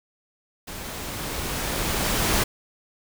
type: noise with level ramp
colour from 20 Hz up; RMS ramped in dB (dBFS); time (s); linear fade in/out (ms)
pink; -36 to -21; 0.67-2.44; 10
effects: none